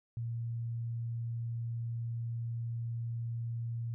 sine tone, 116.54 Hz, A#2, in tune, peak -34 dBFS, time 0.17-3.94 s, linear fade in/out 0 ms, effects none

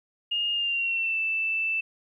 sine tone with pitch glide, 2839 to 2649 Hz, F7 to E7, +28 to +8 cents, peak -24 dBFS, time 0.31-1.81 s, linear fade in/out 10 ms, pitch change -120 cents, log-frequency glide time 0.52-1.19 s, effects 11-bit

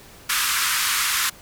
pink band-pass noise, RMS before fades -22 dBFS, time 0.29-1.3 s, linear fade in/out 10 ms, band 1100 to 15000 Hz, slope 48 dB/octave, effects pink hiss -46 dBFS RMS until 1.41 s

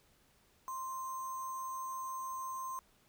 sine tone with sample-and-hold, 1047 Hz, C6, 1 cent sharp, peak -38 dBFS, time 0.68-2.79 s, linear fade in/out 0 ms, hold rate 7350 Hz, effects pink hiss -69 dBFS RMS until 3.08 s

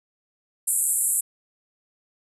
pink band-pass noise, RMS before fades -23 dBFS, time 0.67-1.21 s, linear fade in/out 10 ms, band 7700 to 12000 Hz, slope 96 dB/octave, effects none

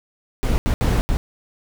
brown noise bursts at uneven times, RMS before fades -18 dBFS, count 4, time 0.43-0.58 / 0.66-0.74 / 0.81-1.01 / 1.09-1.17 s, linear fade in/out 0 ms, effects none

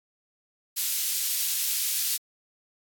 white high-pass noise, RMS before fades -27 dBFS, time 0.76-2.18 s, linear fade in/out 20 ms, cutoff 3300 Hz, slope 12 dB/octave, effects AAC 64 kbps

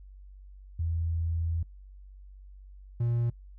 sine / triangle tone pair in turn, 83 / 118.33 Hz, E2 / A#2, +12 / +26 cents, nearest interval tritone, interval 614 cents, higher second, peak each -27 / -23 dBFS, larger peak second, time 0.79-1.63 / 3-3.3 s, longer first, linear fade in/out 5 ms, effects noise-tail reverb RT60 0.1 s tail -21 dB re dry + added 48 Hz sine -46 dBFS peak until 3.58 s

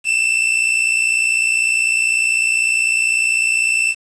45% pulse tone pair together, 2631 / 2691 Hz, E7 / E7, -4 / +35 cents, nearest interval unison, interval 39 cents, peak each -17 dBFS, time 0.04-3.95 s, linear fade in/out 50 ms, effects resampled to 22050 Hz + 7-bit

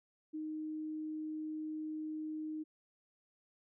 sine tone, 310.2 Hz, D#4, 5 cents flat, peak -38 dBFS, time 0.33-2.64 s, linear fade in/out 20 ms, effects none

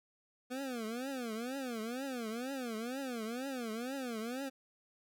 25% pulse tone with vibrato, 244.8 Hz, B3, 15 cents flat, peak -34 dBFS, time 0.5-4.5 s, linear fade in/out 20 ms, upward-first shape triangle, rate 2.1 Hz, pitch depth 240 cents each way, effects none

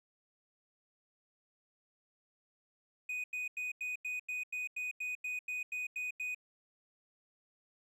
triangle tone bursts, 2489 Hz, D#7, in tune, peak -34 dBFS, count 14, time 3.09-6.347 s, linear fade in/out 5 ms, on 150 ms, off 89 ms, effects none

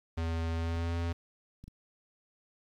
square tone with pitch glide, 82.41 to 84.73 Hz, E2 to E2, 0 to +48 cents, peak -31 dBFS, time 0.17-1.13 s, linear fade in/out 10 ms, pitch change +48 cents, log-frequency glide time 0.54-0.96 s
clicks, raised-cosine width 5 ms, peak -35 dBFS, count 3, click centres 0.762 / 1.64 / 1.68 s
effects low-pass 5000 Hz 12 dB/octave + 10-bit

